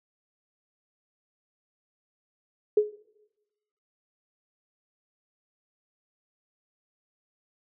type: tone with exponential decay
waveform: sine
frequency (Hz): 421.4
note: G#4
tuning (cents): +25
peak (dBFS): -14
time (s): 2.77-2.96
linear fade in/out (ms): 5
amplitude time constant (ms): 41
effects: noise-tail reverb RT60 1.0 s tail -21 dB re dry